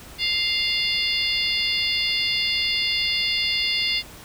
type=harmonic tone with a mistuned harmonic; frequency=698.5 Hz; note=F5; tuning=in tune; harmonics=3 / 4 / 5 / 6 / 7; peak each=-27 / -27 / -27 / -27 / -27 dBFS; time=0.18-4.03 s; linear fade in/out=50 ms; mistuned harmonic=6; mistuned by=+67 cents; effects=added 50 Hz sine -48 dBFS peak until 4.24 s + pink hiss -43 dBFS RMS until 4.24 s